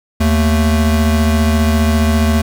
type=tone pair together; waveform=square; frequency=78.7 / 221.3 Hz; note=D#2 / A3; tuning=+20 / +10 cents; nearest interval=octave + tritone; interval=1790 cents; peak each=-13 / -15 dBFS; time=0.2-2.42 s; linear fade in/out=10 ms; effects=none